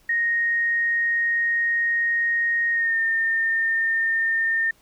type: tone with pitch glide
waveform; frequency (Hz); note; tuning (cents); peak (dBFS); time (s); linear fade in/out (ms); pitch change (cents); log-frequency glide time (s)
sine; 1864.7 to 1815.8; A#6 to A#6; 0 to -46; -19; 0.09-4.71; 5; -46; 2.72-3
effects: pink hiss -59 dBFS RMS until 4.81 s